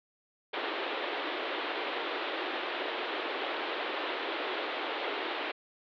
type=band-pass noise; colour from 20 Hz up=pink; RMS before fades=-35 dBFS; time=0.53-5.52 s; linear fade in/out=10 ms; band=310 to 3800 Hz; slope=48 dB/octave; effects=none